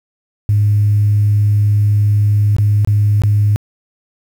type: tone with dropouts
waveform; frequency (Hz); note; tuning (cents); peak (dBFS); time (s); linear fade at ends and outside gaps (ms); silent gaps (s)
sine; 103.83; G#2; 0; -8; 0.49-3.56; 0; 2.565-2.584 / 2.848-2.874 / 3.219-3.236
effects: tanh soft clip ceiling -4 dBFS + 7-bit